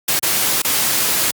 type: noise with dropouts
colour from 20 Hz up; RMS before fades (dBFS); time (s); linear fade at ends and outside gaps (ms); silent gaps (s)
white; -17; 0.08-1.31; 5; 0.193-0.227 / 0.62-0.646
effects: high-pass 100 Hz 12 dB/octave + Opus 48 kbps